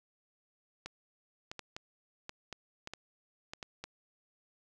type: clicks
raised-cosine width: 0.2 ms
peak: -24 dBFS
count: 11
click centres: 0.86 / 1.515 / 1.593 / 1.765 / 2.294 / 2.527 / 2.874 / 2.936 / 3.535 / 3.628 / 3.84 s
effects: none